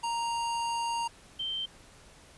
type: tone pair in turn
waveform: square / sine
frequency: 932.3 / 3124 Hz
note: A#5 / G7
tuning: 0 / -7 cents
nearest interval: octave + major sixth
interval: 2093 cents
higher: second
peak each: -30 / -31 dBFS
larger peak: first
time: 0.03-1.08 / 1.39-1.66 s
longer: first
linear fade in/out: 10 ms
effects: pink hiss -55 dBFS RMS until 2.37 s + resampled to 24000 Hz